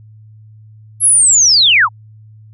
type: linear sweep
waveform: sine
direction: down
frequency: 11240 to 823 Hz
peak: -6 dBFS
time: 1-1.89 s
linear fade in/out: 50 ms
effects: added 108 Hz sine -37 dBFS peak until 2.53 s